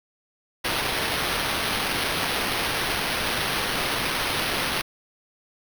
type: noise with sample-and-hold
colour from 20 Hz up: blue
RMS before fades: -26 dBFS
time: 0.64-4.82 s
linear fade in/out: 10 ms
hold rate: 7350 Hz
effects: none